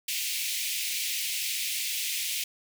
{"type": "high-pass noise", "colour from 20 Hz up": "pink", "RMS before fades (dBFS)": -31, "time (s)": [0.08, 2.44], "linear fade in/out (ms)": 5, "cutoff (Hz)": 2200, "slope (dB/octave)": 48, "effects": []}